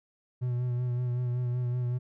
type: tone with vibrato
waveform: triangle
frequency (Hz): 123.3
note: B2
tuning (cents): -2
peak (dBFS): -25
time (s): 0.41-1.99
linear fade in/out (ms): 20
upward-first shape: sine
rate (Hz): 5.3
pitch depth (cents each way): 28
effects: none